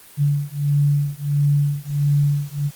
sine beating tone pair, 143.4 / 144.9 Hz, D3 / D3, -41 / -23 cents, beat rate 1.5 Hz, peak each -19 dBFS, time 0.17-2.71 s, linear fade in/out 50 ms, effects white hiss -45 dBFS RMS until 2.75 s + Opus 32 kbps

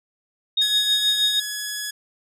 sine tone with tremolo, 3716 Hz, A#7, 6 cents flat, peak -15 dBFS, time 0.57-1.4 s, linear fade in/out 5 ms, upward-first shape triangle, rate 6.3 Hz, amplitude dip 60%
10% pulse tone, 1686 Hz, G#6, 26 cents sharp, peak -18 dBFS, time 0.61-1.91 s, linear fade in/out 10 ms
effects none

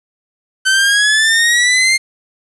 sawtooth exponential sweep, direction up, 1526 to 2125 Hz, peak -6 dBFS, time 0.65-1.98 s, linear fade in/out 20 ms, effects resampled to 24000 Hz + 7-bit

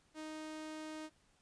sawtooth tone, 311.1 Hz, D#4, in tune, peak -40 dBFS, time 0.14-1.1 s, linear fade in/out 50 ms, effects pink hiss -72 dBFS RMS until 1.41 s + resampled to 22050 Hz

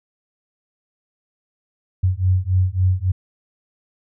sine beating tone pair, 90.9 / 94.5 Hz, F#2 / F#2, -30 / +37 cents, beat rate 3.6 Hz, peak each -18 dBFS, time 2.03-3.12 s, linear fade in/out 10 ms, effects none

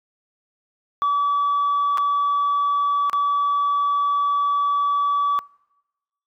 sine tone with dropouts, 1147 Hz, D6, 41 cents flat, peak -15 dBFS, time 1.02-5.39 s, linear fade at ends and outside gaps 0 ms, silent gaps 1.974-1.981 / 3.097-3.131 s, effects noise-tail reverb RT60 1.0 s tail -26 dB re dry + tanh soft clip ceiling -15 dBFS

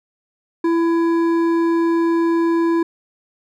sine tone with hard clipping, 334 Hz, E4, 23 cents sharp, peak -16 dBFS, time 0.64-2.83 s, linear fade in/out 5 ms, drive 9 dB, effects none

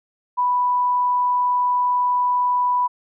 sine tone, 987.8 Hz, B5, in tune, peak -16 dBFS, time 0.37-2.88 s, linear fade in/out 20 ms, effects none

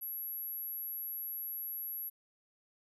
sine tone, 11620 Hz, F#9, 32 cents flat, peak -36 dBFS, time 0.01-2.1 s, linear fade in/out 20 ms, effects tanh soft clip ceiling -35 dBFS

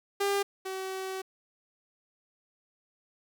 sawtooth tone pair in turn, 399.9 / 379.8 Hz, G4 / F#4, +35 / +45 cents, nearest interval minor second, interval 90 cents, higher first, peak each -22 / -30 dBFS, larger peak first, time 0.2-0.43 / 0.65-1.22 s, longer second, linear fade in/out 10 ms, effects 10-bit

